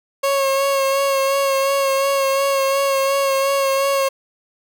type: tone with vibrato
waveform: 30% pulse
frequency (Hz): 547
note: C#5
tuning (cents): -23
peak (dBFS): -13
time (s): 0.23-4.09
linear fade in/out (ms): 10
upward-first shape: sine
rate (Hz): 2.8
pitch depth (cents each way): 24
effects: none